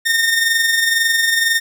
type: tone with amplitude modulation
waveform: sawtooth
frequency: 1828 Hz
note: A#6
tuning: 34 cents flat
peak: -8 dBFS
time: 0.05-1.6 s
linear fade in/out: 20 ms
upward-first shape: sine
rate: 22 Hz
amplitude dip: 45%
effects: none